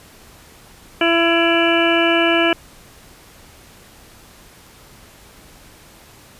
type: harmonic tone with a mistuned harmonic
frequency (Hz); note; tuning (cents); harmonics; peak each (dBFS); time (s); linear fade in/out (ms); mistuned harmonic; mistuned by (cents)
335.4; E4; +30; 1 / 2 / 3 / 4 / 5 / 7 / 8 / 9; -17 / -19 / -27 / -24 / -22 / -21 / -27 / -22; 1.01-2.53; 2; 9; -38
effects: pink hiss -45 dBFS RMS until 6.39 s + resampled to 32000 Hz